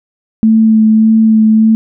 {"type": "tone with vibrato", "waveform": "sine", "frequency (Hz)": 220, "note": "A3", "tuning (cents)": 0, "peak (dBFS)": -4, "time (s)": [0.43, 1.75], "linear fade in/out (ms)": 0, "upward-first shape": "sine", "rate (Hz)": 1.7, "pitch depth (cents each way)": 15, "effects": []}